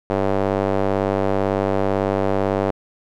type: tone with band-pass filter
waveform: square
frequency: 49 Hz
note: G1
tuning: in tune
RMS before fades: -20 dBFS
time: 0.1-2.71 s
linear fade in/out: 0 ms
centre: 560 Hz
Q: 1.4
effects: none